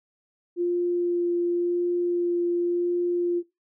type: tone with vibrato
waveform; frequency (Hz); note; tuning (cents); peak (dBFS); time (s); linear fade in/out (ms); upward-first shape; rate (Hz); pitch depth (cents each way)
sine; 349.2; F4; 0; -21; 0.56-3.43; 50; sine; 0.92; 9
effects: noise-tail reverb RT60 0.2 s tail -17 dB re dry